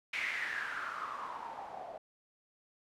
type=noise with low-pass filter sweep; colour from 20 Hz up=blue; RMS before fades=-40 dBFS; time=0.13-1.98 s; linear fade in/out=5 ms; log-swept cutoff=2300 to 650 Hz; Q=6.8; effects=none